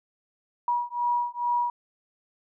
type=beating tone pair; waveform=sine; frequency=962 / 964.3 Hz; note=B5 / B5; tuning=-46 / -42 cents; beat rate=2.3 Hz; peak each=-27 dBFS; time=0.68-1.7 s; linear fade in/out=2 ms; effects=none